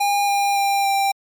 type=tone with pitch steps; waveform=square; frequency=810 / 803 / 796.1 / 789.2 Hz; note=G#5 / G5 / G5 / G5; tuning=-43 / +41 / +27 / +11 cents; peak=-17 dBFS; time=0-1.12 s; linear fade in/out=10 ms; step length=280 ms; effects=MP3 96 kbps